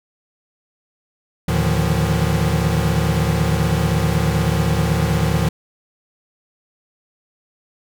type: tone cluster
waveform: square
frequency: 76.5 / 111.7 / 149.5 / 158.8 / 174.8 Hz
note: D#2 / A2 / D3 / D#3 / F3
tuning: -29 / +27 / +31 / +36 / +2 cents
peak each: -23 dBFS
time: 1.48-5.49 s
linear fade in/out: 5 ms
effects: none